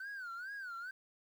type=tone with vibrato; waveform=sine; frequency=1500 Hz; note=F#6; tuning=23 cents sharp; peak=-39 dBFS; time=0-0.91 s; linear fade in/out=5 ms; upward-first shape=sine; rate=2.3 Hz; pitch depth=170 cents each way; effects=tanh soft clip ceiling -41 dBFS + 11-bit